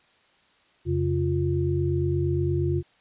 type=tone cluster; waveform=sine; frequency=87.9 / 136.5 / 350 Hz; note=F2 / C#3 / F4; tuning=+12 / -26 / +4 cents; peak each=-26 dBFS; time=0.85-2.83 s; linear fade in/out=50 ms; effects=white hiss -61 dBFS RMS until 3 s + resampled to 8000 Hz